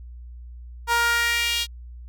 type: tone with high-pass filter sweep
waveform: sawtooth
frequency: 470 Hz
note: A#4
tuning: 14 cents sharp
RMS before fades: -22 dBFS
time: 0.87-1.67 s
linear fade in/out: 50 ms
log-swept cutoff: 1000 to 3400 Hz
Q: 2.6
effects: added 60 Hz sine -37 dBFS peak until 2.08 s